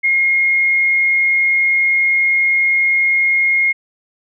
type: tone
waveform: sine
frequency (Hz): 2145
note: C7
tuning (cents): +42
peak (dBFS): -11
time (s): 0.03-3.73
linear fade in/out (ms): 20
effects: none